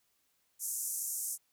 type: band-pass noise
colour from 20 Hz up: white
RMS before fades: -37 dBFS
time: 0.59-1.38 s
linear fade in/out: 50 ms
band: 6200 to 13000 Hz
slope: 48 dB/octave
effects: white hiss -75 dBFS RMS until 1.52 s